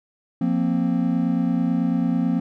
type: chord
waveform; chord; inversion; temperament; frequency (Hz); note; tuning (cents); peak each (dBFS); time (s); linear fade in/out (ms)
triangle; F suspended fourth; none; just; 174.61 / 232.8 / 261.9; F3 / Bb3 / C4; 0 / -2 / +2; -21; 0.41-2.4; 5
effects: none